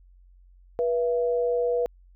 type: tone pair together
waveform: sine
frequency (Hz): 485.2 / 671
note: B4 / E5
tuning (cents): -31 / +31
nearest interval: tritone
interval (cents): 562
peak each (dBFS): -22 / -30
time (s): 0.79-1.86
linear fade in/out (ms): 0
effects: added 45 Hz sine -51 dBFS peak until 2.15 s